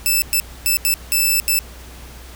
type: tone bursts at uneven times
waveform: 5% pulse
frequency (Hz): 2637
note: E7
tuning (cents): 0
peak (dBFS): -5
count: 6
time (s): 0.06-0.22 / 0.33-0.4 / 0.66-0.77 / 0.85-0.94 / 1.12-1.4 / 1.48-1.59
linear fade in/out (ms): 0
effects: added 61 Hz sine -37 dBFS peak until 2.35 s + pink hiss -41 dBFS RMS until 2.35 s